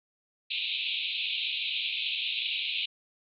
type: band-pass noise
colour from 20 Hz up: pink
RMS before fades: -32 dBFS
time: 0.5-2.86 s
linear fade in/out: 10 ms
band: 2400 to 4000 Hz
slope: 96 dB/octave
effects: none